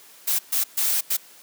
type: noise bursts at uneven times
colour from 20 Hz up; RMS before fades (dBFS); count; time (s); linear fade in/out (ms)
blue; -22; 4; 0.27-0.39 / 0.52-0.64 / 0.77-1.01 / 1.1-1.17; 10
effects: white hiss -49 dBFS RMS until 1.42 s + high-pass 200 Hz 12 dB/octave